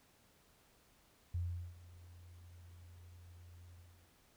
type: tone with ADSR envelope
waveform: sine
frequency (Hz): 87.31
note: F2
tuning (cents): 0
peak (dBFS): -34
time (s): 1.34-4.14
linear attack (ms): 7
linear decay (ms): 390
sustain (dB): -20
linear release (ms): 440
effects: pink hiss -69 dBFS RMS until 4.36 s